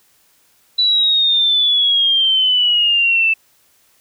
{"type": "exponential sweep", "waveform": "sine", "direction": "down", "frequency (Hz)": [3971, 2637], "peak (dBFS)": -11, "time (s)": [0.78, 3.34], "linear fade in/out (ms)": 10, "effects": ["white hiss -56 dBFS RMS until 4 s"]}